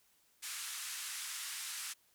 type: band-pass noise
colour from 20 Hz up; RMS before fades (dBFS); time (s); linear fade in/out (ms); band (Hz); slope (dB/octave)
white; -43; 0.42-1.94; 20; 1200 to 11000; 24
effects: white hiss -71 dBFS RMS until 2.14 s